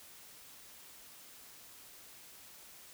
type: silence
effects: white hiss -55 dBFS RMS until 2.93 s